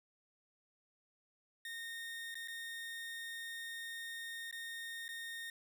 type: tone with dropouts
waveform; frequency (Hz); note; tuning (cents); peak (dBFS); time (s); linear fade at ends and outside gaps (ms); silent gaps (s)
30% pulse; 1842; A#6; -21; -40; 1.65-5.5; 2; 2.344-2.353 / 2.476-2.482 / 4.512-4.526 / 5.081-5.089
effects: none